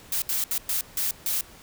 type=noise bursts at uneven times; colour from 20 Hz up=blue; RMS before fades=-26 dBFS; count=6; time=0.12-0.22 / 0.29-0.44 / 0.51-0.58 / 0.69-0.81 / 0.97-1.11 / 1.26-1.41 s; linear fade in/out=2 ms; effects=pink hiss -49 dBFS RMS until 1.62 s